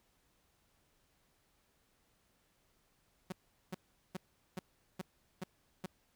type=tone bursts; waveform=sawtooth; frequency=185 Hz; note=F#3; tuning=in tune; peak=-34 dBFS; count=7; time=3.3-5.861 s; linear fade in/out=5 ms; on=23 ms; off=400 ms; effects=pink hiss -74 dBFS RMS until 6.15 s